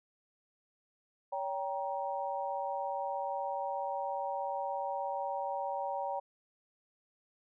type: chord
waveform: sine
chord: G diminished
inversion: second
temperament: just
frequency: 564.5 / 784 / 940.8 Hz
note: Db5 / G5 / Bb5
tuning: +31 / 0 / +16 cents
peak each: -38 / -37 / -38 dBFS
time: 1.32-6.2 s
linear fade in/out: 10 ms
effects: none